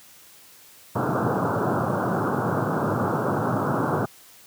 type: band-pass noise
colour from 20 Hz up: pink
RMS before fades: -24 dBFS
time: 0.95-4.06 s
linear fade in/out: 10 ms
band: 100 to 1500 Hz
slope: 96 dB/octave
effects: white hiss -50 dBFS RMS until 4.46 s + high-pass 60 Hz 12 dB/octave